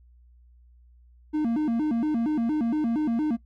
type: tone with vibrato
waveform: triangle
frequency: 265.7 Hz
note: C4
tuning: 27 cents sharp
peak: -20 dBFS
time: 1.33-3.37 s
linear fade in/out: 20 ms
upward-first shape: square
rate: 4.3 Hz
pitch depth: 240 cents each way
effects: noise-tail reverb RT60 0.1 s tail -19 dB re dry + added 60 Hz sine -52 dBFS peak until 3.45 s